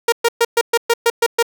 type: tone bursts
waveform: sawtooth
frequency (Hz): 467.1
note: A#4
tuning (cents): +3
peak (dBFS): -7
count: 9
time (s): 0.08-1.427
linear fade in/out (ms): 5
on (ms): 43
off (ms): 120
effects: none